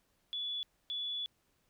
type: tone bursts at uneven times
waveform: sine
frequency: 3429 Hz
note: A7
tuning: 45 cents flat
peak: -35 dBFS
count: 2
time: 0.33-0.63 / 0.9-1.26 s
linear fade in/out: 0 ms
effects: pink hiss -75 dBFS RMS until 1.69 s